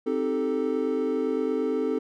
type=chord; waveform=triangle; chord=A half-diminished seventh; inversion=first; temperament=equal; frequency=261.6 / 311.1 / 392 / 440 Hz; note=C4 / Eb4 / G4 / A4; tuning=0 / 0 / 0 / 0 cents; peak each=-27 / -29 / -30 / -25 dBFS; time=0.06-1.99 s; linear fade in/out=10 ms; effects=none